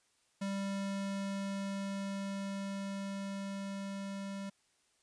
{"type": "tone with level ramp", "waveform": "square", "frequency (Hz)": 196.8, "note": "G3", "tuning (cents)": 7, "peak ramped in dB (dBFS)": [-35, -40], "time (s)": [0.41, 4.5], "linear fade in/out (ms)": 10, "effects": ["white hiss -73 dBFS RMS until 5.02 s", "resampled to 22050 Hz"]}